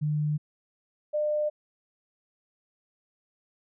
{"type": "tone pair in turn", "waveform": "sine", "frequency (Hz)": [150.3, 601.2], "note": ["D3", "D5"], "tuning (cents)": [40, 40], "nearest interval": "2 octaves", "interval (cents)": 2400, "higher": "second", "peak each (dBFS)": -24, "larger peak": "neither", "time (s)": [[0.01, 0.38], [1.13, 1.5]], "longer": "neither", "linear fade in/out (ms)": 20, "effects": []}